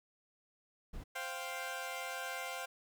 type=noise; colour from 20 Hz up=brown; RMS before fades=-44 dBFS; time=0.93-1.04 s; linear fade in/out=10 ms
type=chord; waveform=15% pulse; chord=C suspended fourth; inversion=none; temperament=equal; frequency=523.3 / 698.5 / 784 Hz; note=C5 / F5 / G5; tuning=0 / 0 / 0 cents; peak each=-38 / -37 / -38 dBFS; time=1.15-2.66 s; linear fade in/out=10 ms
effects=none